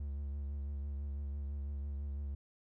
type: tone with vibrato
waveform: triangle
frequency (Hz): 70.8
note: C#2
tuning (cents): +37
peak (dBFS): -35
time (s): 0-2.35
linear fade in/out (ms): 5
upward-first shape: triangle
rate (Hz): 6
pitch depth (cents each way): 46
effects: none